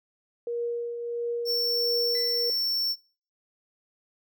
sine tone with tremolo, 473.2 Hz, A#4, 26 cents sharp, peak -26 dBFS, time 0.47-2.5 s, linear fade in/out 2 ms, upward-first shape triangle, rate 1.5 Hz, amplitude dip 50%
square tone, 5430 Hz, F8, 50 cents flat, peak -25 dBFS, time 1.45-2.96 s, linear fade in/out 50 ms
sawtooth tone with exponential decay, 2000 Hz, B6, 21 cents sharp, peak -34 dBFS, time 2.15-2.94 s, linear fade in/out 0 ms, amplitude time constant 170 ms
effects noise-tail reverb RT60 0.4 s tail -22 dB re dry

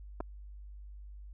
clicks, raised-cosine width 1 ms, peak -24 dBFS, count 2, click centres 0.204 / 0.207 s, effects added 50 Hz sine -45 dBFS peak until 1.33 s

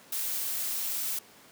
blue noise, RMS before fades -32 dBFS, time 0.12-1.19 s, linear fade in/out 5 ms, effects pink hiss -54 dBFS RMS until 1.51 s + high-pass 200 Hz 12 dB/octave

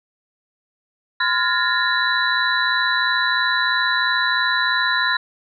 sine tone cluster, 1024 / 1408 / 1695 / 1818 / 3957 Hz, C6 / F6 / G#6 / A#6 / B7, -38 / +14 / +35 / -44 / +3 cents, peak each -23 dBFS, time 1.2-5.17 s, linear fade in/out 5 ms, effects none

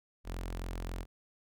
sawtooth tone with notch filter, 43.65 Hz, F1, in tune, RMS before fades -39 dBFS, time 0.24-1.06 s, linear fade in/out 50 ms, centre 140 Hz, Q 1.9, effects none

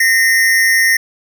square tone pair together, 1845 / 2039 Hz, A#6 / C7, -18 / -45 cents, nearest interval major second, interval 173 cents, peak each -11 / -16 dBFS, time 0-0.97 s, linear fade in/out 5 ms, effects none

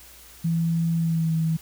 sine tone with pitch glide, 165.8 to 161.27 Hz, E3 to E3, +10 to -38 cents, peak -20 dBFS, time 0.44-1.57 s, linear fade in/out 10 ms, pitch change -48 cents, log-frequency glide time 0.96-1.34 s, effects added 60 Hz sine -53 dBFS peak until 1.61 s + white hiss -48 dBFS RMS until 1.61 s

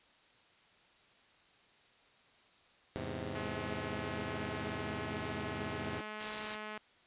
10% pulse chord, E augmented, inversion none, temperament equal with one note detuned, 82.41 / 104.61 / 130.81 Hz, E2 / G#2 / B#2, 0 / +13 / 0 cents, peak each -35 dBFS, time 2.96-6.01 s, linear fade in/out 0 ms
5% pulse tone, 213.4 Hz, G#3, 47 cents sharp, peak -30 dBFS, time 3.35-6.78 s, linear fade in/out 2 ms
white noise, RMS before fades -41 dBFS, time 6.2-6.56 s, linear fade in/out 5 ms
effects white hiss -65 dBFS RMS until 7.06 s + resampled to 8000 Hz

